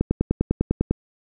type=click train; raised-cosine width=3 ms; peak=-6 dBFS; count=10; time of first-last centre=0.01-0.91 s; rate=10 Hz; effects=none